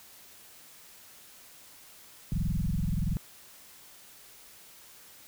sine tone with frequency modulation, 101.2 Hz, G#2, 44 cents flat, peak -26 dBFS, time 2.32-3.17 s, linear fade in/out 0 ms, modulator 21.2 Hz, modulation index 4.2, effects white hiss -53 dBFS RMS until 5.27 s

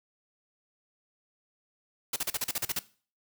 white noise bursts, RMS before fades -30 dBFS, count 10, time 2.13-2.792 s, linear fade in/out 5 ms, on 32 ms, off 38 ms, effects noise-tail reverb RT60 0.4 s tail -18 dB re dry

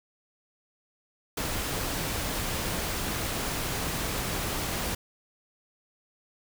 pink noise, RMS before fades -31 dBFS, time 1.37-4.95 s, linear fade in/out 5 ms, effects none

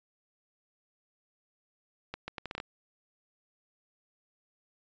accelerating click train, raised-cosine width 0.3 ms, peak -21 dBFS, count 8, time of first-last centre 2.14-2.601 s, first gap 140 ms, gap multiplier 0.73, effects resampled to 16000 Hz

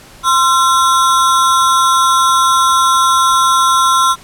square ring-modulated tone, 1200 Hz, D6, 37 cents sharp, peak -6 dBFS, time 0.23-4.16 s, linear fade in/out 50 ms, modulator 156 Hz, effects pink hiss -39 dBFS RMS until 4.23 s + low-pass 12000 Hz 12 dB/octave

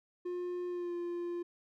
triangle tone with pitch glide, 356 to 347.7 Hz, F4 to F4, +33 to -8 cents, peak -33 dBFS, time 0.25-1.43 s, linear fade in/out 10 ms, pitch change -41 cents, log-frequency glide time 0.68-0.94 s, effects none

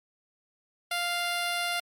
10% pulse tone, 698.5 Hz, F5, in tune, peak -19 dBFS, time 0.91-1.8 s, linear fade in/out 5 ms, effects MP3 64 kbps

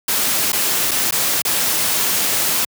white noise with dropouts, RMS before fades -18 dBFS, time 0.08-2.65 s, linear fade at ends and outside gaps 5 ms, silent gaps 0.521-0.529 / 0.911-0.914 / 1.11-1.122 / 1.42-1.45 s, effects high-pass 100 Hz 12 dB/octave

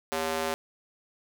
square tone with high-pass filter, 80 Hz, D#2, 49 cents sharp, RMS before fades -30 dBFS, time 0.12-0.54 s, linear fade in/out 0 ms, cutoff 480 Hz, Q 1.1, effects none

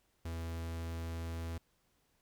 45% pulse tone, 82.9 Hz, E2, 10 cents sharp, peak -38 dBFS, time 0.25-1.58 s, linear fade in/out 5 ms, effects pink hiss -75 dBFS RMS until 2.21 s

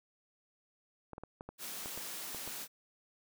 clicks, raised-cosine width 1 ms, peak -30 dBFS, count 9, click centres 1.133 / 1.181 / 1.236 / 1.409 / 1.49 / 1.859 / 1.976 / 2.347 / 2.476 s
white high-pass noise, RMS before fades -43 dBFS, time 1.58-2.68 s, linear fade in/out 50 ms, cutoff 140 Hz, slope 48 dB/octave
effects none

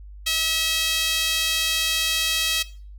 sawtooth tone with high-pass filter, 645 Hz, E5, 38 cents flat, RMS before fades -23 dBFS, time 0.26-2.63 s, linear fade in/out 10 ms, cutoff 3200 Hz, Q 1.9, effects noise-tail reverb RT60 0.4 s tail -18 dB re dry + added 50 Hz sine -38 dBFS peak until 2.98 s

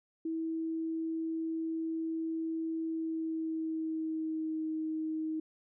sine tone with pitch glide, 324.3 to 315.2 Hz, E4 to D#4, -28 to +23 cents, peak -32 dBFS, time 0.25-5.4 s, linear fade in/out 5 ms, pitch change -49 cents, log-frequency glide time 2.85-4.67 s, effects none

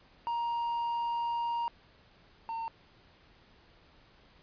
triangle tone pair in turn, 939 / 910.2 Hz, A#5 / A#5, +12 / -42 cents, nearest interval minor second, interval 54 cents, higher first, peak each -28 / -32 dBFS, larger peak first, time 0.27-1.68 / 2.49-2.68 s, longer first, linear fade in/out 0 ms, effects pink hiss -61 dBFS RMS until 4.42 s + resampled to 11025 Hz

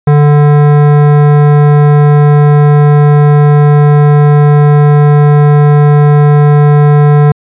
sine tone with hard clipping, 146.9 Hz, D3, 1 cent sharp, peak -4 dBFS, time 0.07-7.32 s, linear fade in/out 5 ms, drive 16 dB, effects resampled to 8000 Hz

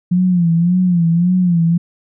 sine tone with vibrato, 174.61 Hz, F3, in tune, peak -10 dBFS, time 0.11-1.78 s, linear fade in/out 10 ms, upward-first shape sine, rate 1.8 Hz, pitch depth 91 cents each way, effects none

